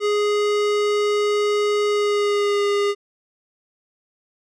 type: tone with pitch glide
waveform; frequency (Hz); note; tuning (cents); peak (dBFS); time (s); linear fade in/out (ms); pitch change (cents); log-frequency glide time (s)
square; 415.3 to 406.8; G#4 to G#4; 0 to -36; -18; 0-2.95; 50; -36; 1.88-2.65
effects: low-pass 6000 Hz 12 dB/octave